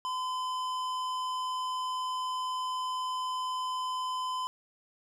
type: tone with tanh clipping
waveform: sine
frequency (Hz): 1018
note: C6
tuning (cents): -48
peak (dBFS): -33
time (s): 0.05-4.47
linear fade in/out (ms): 0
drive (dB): 15
effects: none